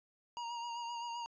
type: tone with vibrato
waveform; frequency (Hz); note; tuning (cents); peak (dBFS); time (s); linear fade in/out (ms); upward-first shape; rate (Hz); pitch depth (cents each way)
square; 943; A#5; +20; -40; 0.37-1.26; 0; sine; 7.7; 29
effects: resampled to 16000 Hz